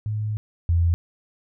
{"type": "tone pair in turn", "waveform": "sine", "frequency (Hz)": [106.9, 84.85], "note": ["A2", "F2"], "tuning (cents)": [-49, -49], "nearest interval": "major third", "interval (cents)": 400, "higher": "first", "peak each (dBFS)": [-23, -16], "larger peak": "second", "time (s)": [[0.06, 0.37], [0.69, 0.94]], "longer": "first", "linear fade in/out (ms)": 0, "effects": []}